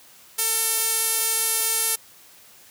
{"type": "tone with band-pass filter", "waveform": "sawtooth", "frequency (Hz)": 448.8, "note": "A4", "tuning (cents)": 34, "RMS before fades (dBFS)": -23, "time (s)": [0.38, 1.96], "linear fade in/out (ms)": 10, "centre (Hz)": 11000, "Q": 1.9, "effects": ["white hiss -50 dBFS RMS until 2.7 s", "high-pass 60 Hz 12 dB/octave"]}